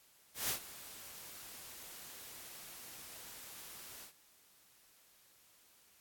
white noise with ADSR envelope, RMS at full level -34 dBFS, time 0.34-4.13 s, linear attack 150 ms, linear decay 100 ms, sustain -17 dB, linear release 98 ms, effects white hiss -66 dBFS RMS until 6 s + AAC 64 kbps

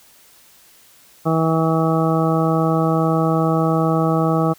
harmonic tone, 161.6 Hz, E3, 34 cents flat, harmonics 1 / 2 / 3 / 4 / 5 / 7 / 8, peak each -18 / -21 / -23 / -24 / -25 / -26 / -27 dBFS, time 1.25-4.54 s, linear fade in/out 20 ms, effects white hiss -50 dBFS RMS until 4.58 s

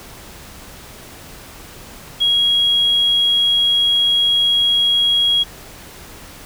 sine tone, 3300 Hz, G#7, 12 cents flat, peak -11 dBFS, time 2.2-5.44 s, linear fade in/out 20 ms, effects tanh soft clip ceiling -8 dBFS + pink hiss -38 dBFS RMS until 6.45 s

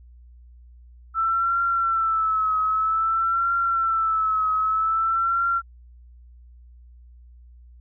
sine tone with vibrato, 1325 Hz, E6, 9 cents sharp, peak -19 dBFS, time 1.14-5.62 s, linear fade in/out 50 ms, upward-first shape triangle, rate 0.52 Hz, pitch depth 69 cents each way, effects added 60 Hz sine -45 dBFS peak until 7.8 s

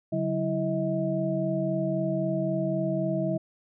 sine tone cluster, 143.8 / 187.6 / 328.3 / 637 Hz, D3 / F#3 / E4 / D#5, -36 / +24 / -7 / +41 cents, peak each -31 / -30 / -31 / -29 dBFS, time 0.12-3.38 s, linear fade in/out 10 ms, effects none

